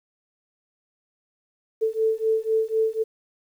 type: beating tone pair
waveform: sine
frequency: 440.5 / 444.5 Hz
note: A4 / A4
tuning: +2 / +18 cents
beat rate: 4 Hz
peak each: -23 dBFS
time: 1.81-3.04 s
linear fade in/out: 20 ms
effects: 9-bit